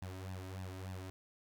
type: tone with flanger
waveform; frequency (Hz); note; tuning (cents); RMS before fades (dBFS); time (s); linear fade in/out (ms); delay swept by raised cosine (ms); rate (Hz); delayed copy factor
sawtooth; 93.7; F#2; +22; -45; 0.02-1.1; 0; 1.1 to 3.2; 3.4; +0.85
effects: none